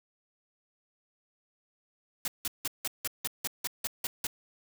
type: noise bursts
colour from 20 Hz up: white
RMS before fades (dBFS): -32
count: 11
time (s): 2.25-4.269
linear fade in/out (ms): 2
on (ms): 29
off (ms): 170
effects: none